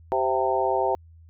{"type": "harmonic tone with a mistuned harmonic", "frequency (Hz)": 130, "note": "C3", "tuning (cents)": -11, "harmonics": [3, 4, 5, 6, 7], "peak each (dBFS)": [-27, -27, -27, -27, -27], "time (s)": [0.12, 0.95], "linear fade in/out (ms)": 0, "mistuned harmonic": 5, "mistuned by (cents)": 45, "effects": ["added 82 Hz sine -47 dBFS peak until 1.29 s"]}